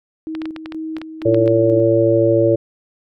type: tone with tremolo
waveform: sine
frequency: 317.3 Hz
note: D#4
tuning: 34 cents sharp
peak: -23 dBFS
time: 0.27-1.8 s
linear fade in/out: 0 ms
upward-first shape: square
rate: 2.1 Hz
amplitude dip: 55%
type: clicks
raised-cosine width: 0.3 ms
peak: -15 dBFS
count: 11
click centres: 0.351 / 0.418 / 0.456 / 0.563 / 0.659 / 0.722 / 0.967 / 1.016 / 1.218 / 1.345 / 1.478 s
type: harmonic tone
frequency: 113.3 Hz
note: A#2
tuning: 49 cents flat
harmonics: 1 / 3 / 4 / 5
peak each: -20 / -15 / -18 / -15 dBFS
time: 1.25-2.56 s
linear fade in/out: 10 ms
effects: none